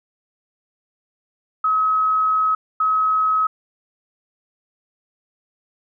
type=tone bursts at uneven times; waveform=sine; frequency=1278 Hz; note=D#6; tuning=46 cents sharp; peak=-15 dBFS; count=2; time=1.64-2.55 / 2.8-3.47 s; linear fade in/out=5 ms; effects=none